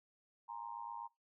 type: tone with amplitude modulation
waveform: sine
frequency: 935 Hz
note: A#5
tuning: 5 cents sharp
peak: -39 dBFS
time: 0.48-1.08 s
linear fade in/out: 20 ms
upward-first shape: sine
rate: 108 Hz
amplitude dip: 95%
effects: noise-tail reverb RT60 0.2 s tail -22 dB re dry